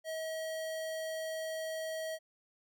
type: tone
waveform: square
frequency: 639 Hz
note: D#5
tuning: 46 cents sharp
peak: -37 dBFS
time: 0.04-2.19 s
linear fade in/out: 50 ms
effects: none